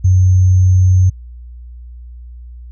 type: tone with sample-and-hold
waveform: sine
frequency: 92.5 Hz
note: F#2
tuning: in tune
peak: -6 dBFS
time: 0.04-1.1 s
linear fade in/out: 10 ms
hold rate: 6300 Hz
effects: added 60 Hz sine -30 dBFS peak until 2.71 s + resampled to 22050 Hz